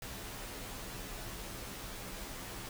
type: noise with comb filter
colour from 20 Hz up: pink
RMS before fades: -44 dBFS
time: 0.02-2.69 s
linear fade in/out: 2 ms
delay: 13 ms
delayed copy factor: -0.75
effects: none